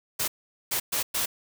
white noise bursts at uneven times, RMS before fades -27 dBFS, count 4, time 0.19-0.28 / 0.71-0.8 / 0.92-1.03 / 1.14-1.26 s, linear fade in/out 10 ms, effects none

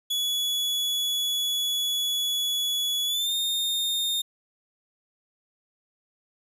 40% pulse tone with pitch glide, 3395 to 3660 Hz, G#7 to A#7, +37 to -32 cents, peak -23 dBFS, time 0.1-4.22 s, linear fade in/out 10 ms, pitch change +131 cents, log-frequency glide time 3.06-3.34 s, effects none

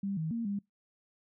sine tone with pitch steps, 197.9 / 159.1 / 231.4 / 201.3 Hz, G3 / D#3 / A#3 / G3, +17 / +39 / -13 / +46 cents, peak -31 dBFS, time 0.03-0.59 s, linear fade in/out 5 ms, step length 140 ms, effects noise-tail reverb RT60 0.2 s tail -26 dB re dry

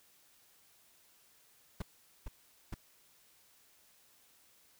brown noise bursts, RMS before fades -37 dBFS, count 3, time 1.8-2.743 s, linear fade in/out 5 ms, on 21 ms, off 440 ms, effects white hiss -66 dBFS RMS until 4.79 s

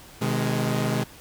sawtooth chord, Ab major, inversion first, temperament equal with one note detuned, 127.68 / 155.56 / 207.7 Hz, C3 / Eb3 / Ab3, -42 / 0 / 0 cents, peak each -22 / -25 / -23 dBFS, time 0.21-1.04 s, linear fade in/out 10 ms, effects pink hiss -47 dBFS RMS until 1.2 s

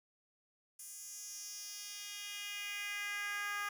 10% pulse tone with high-pass filter sweep, 409 Hz, G#4, 26 cents flat, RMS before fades -43 dBFS, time 0.79-3.69 s, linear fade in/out 5 ms, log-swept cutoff 8600 to 1300 Hz, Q 2.1, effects none

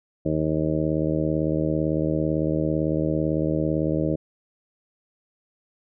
harmonic tone, 77.9 Hz, D#2, 3 cents sharp, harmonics 1 / 2 / 3 / 4 / 5 / 6 / 7 / 8, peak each -33 / -26 / -33 / -25 / -32 / -32 / -29 / -33 dBFS, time 0.25-4.16 s, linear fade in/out 10 ms, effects none

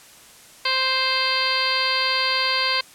harmonic tone, 523.3 Hz, C5, in tune, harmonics 1 / 2 / 3 / 4 / 5 / 6 / 7 / 8 / 9, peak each -32 / -26 / -29 / -27 / -28 / -29 / -32 / -26 / -26 dBFS, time 0.65-2.81 s, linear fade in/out 5 ms, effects white hiss -47 dBFS RMS until 2.94 s + low-pass 11000 Hz 12 dB/octave

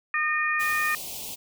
harmonic tone, 611 Hz, D#5, 32 cents flat, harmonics 2 / 3 / 4, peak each -28 / -25 / -29 dBFS, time 0.14-0.95 s, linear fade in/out 2 ms
white band-stop noise, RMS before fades -36 dBFS, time 0.59-1.36 s, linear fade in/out 20 ms, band 980 to 2400 Hz, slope 48 dB/octave
effects none

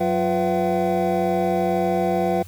triangle tone cluster, 184.1 / 350.8 / 499.4 / 678 / 760 Hz, F#3 / F4 / B4 / E5 / F#5, -8 / +8 / +19 / +49 / +46 cents, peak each -23 dBFS, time 0-2.43 s, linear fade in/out 10 ms, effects added 92 Hz sine -38 dBFS peak until 2.47 s + white hiss -49 dBFS RMS until 2.47 s

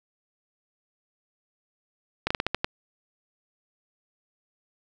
slowing click train, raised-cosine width 0.3 ms, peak -8 dBFS, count 7, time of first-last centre 2.27-2.645 s, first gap 35 ms, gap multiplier 1.23, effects none

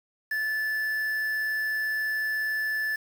triangle tone with quantisation, 1743 Hz, A6, 17 cents flat, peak -24 dBFS, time 0.31-2.96 s, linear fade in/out 5 ms, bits 7, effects none

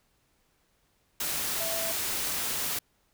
sine tone in noise, 660 Hz, E5, 2 cents sharp, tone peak -35 dBFS, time 1.6-1.92 s, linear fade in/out 5 ms, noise white, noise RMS -31 dBFS, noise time 1.2-2.79 s, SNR -7 dB, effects pink hiss -70 dBFS RMS until 3.13 s

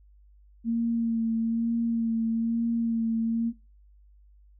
sine tone with vibrato, 229.1 Hz, A#3, 30 cents flat, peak -23 dBFS, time 0.64-3.53 s, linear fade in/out 50 ms, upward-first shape sine, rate 1.1 Hz, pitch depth 23 cents each way, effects noise-tail reverb RT60 0.3 s tail -22 dB re dry + added 50 Hz sine -53 dBFS peak until 4.59 s

